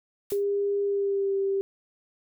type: noise with exponential decay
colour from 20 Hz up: blue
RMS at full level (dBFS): -33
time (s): 0.3-0.44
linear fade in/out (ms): 5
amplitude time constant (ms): 30
type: tone with pitch glide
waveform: sine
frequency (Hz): 402.8 to 391.8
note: G4 to G4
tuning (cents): +47 to -1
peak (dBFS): -23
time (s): 0.32-1.61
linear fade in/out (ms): 0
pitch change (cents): -48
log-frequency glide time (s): 0.83-1.36
effects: none